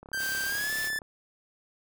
click train, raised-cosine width 1 ms, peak -32 dBFS, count 35, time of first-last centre 0.03-1.018 s, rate 34.4 Hz
45% pulse tone with pitch glide, 1568 to 1749.9 Hz, G6 to A6, 0 to -10 cents, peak -29 dBFS, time 0.13-0.99 s, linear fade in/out 5 ms, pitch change +190 cents, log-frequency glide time 0.45-0.73 s
white noise, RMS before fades -38 dBFS, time 0.17-0.91 s, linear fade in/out 50 ms
effects none

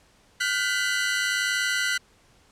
sawtooth tone cluster, 1429 / 1530 / 1998 Hz, F6 / G6 / B6, +39 / -42 / +20 cents, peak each -24 dBFS, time 0.4-1.98 s, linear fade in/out 10 ms, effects pink hiss -59 dBFS RMS until 2.51 s + low-pass 9000 Hz 12 dB/octave

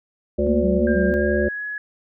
harmonic tone, 72.5 Hz, D2, 22 cents flat, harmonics 1 / 3 / 5 / 7 / 8, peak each -25 / -24 / -22 / -26 / -23 dBFS, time 0.38-1.49 s, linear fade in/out 10 ms
sine tone with vibrato, 210 Hz, G#3, 19 cents sharp, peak -20 dBFS, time 0.47-1.14 s, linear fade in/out 0 ms, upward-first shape square, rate 3.1 Hz, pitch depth 170 cents each way
sine tone with pitch glide, 1601 to 1687.4 Hz, G6 to G#6, +36 to +27 cents, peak -26 dBFS, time 0.87-1.78 s, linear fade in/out 2 ms, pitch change +91 cents, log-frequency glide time 1.06-1.65 s
effects none

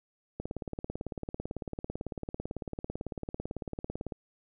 click train, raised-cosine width 2 ms, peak -22 dBFS, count 68, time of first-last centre 0.4-4.122 s, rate 18 Hz, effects none

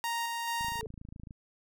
sawtooth tone with tremolo, 932.3 Hz, A#5, in tune, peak -27 dBFS, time 0.04-0.81 s, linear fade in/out 0 ms, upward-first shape square, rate 2.3 Hz, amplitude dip 25%
click train, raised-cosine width 5 ms, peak -33 dBFS, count 20, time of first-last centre 0.61-1.309 s, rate 27.2 Hz
sine tone with exponential growth, 440 Hz, A4, in tune, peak -34 dBFS, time 0.67-0.86 s, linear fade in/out 1 ms, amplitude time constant 41 ms
effects none

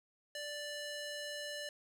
square tone with band-pass filter, 587.3 Hz, D5, in tune, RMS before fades -43 dBFS, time 0.35-1.69 s, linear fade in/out 2 ms, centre 4000 Hz, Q 0.56, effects none

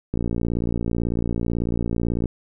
click train, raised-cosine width 3 ms, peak -11 dBFS, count 124, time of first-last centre 0.14-2.257 s, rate 58.1 Hz, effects none

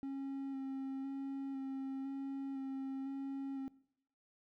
triangle tone with vibrato, 270.6 Hz, C#4, 42 cents flat, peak -37 dBFS, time 0.03-3.68 s, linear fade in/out 0 ms, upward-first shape square, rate 0.99 Hz, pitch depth 14 cents each way, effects noise-tail reverb RT60 0.7 s tail -21 dB re dry

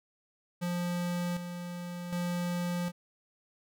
square tone with tremolo, 175.6 Hz, F3, 10 cents sharp, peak -31 dBFS, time 0.61-2.92 s, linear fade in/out 20 ms, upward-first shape square, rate 0.66 Hz, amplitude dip 55%, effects none

